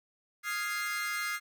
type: chord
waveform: 40% pulse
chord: F minor seventh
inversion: third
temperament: equal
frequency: 1244.5 / 1396.9 / 1661.2 / 2093 Hz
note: Eb6 / F6 / Ab6 / C7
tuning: 0 / 0 / 0 / 0 cents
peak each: -39 / -38 / -38 / -34 dBFS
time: 0.43-1.4 s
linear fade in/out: 50 ms
effects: none